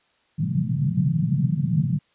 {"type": "band-pass noise", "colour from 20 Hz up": "pink", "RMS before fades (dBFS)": -22, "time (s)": [0.38, 1.99], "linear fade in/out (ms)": 20, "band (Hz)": [130, 180], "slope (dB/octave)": 48, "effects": ["white hiss -64 dBFS RMS until 2.14 s", "resampled to 8000 Hz"]}